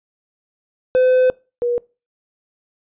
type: tone pair in turn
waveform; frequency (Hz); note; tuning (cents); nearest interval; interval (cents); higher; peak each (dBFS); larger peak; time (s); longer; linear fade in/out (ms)
triangle / sine; 510 / 481.4; C5 / B4; -44 / -44; minor second; 100; first; -9 / -16; first; 0.95-1.3 / 1.62-1.78; first; 0
effects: noise-tail reverb RT60 0.3 s tail -24 dB re dry + resampled to 8000 Hz